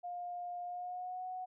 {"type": "tone with pitch glide", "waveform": "sine", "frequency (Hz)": [708, 738.5], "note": ["F5", "F#5"], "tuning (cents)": [23, -3], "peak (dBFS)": -39, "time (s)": [0.03, 1.46], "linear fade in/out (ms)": 20, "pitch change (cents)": 74, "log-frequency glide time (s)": [0.64, 1.25], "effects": []}